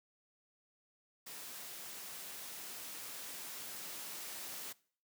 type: noise with level ramp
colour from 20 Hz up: white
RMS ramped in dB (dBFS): -48 to -45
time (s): 1.26-4.73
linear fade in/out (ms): 10
effects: noise-tail reverb RT60 0.5 s tail -22 dB re dry + high-pass 150 Hz 12 dB/octave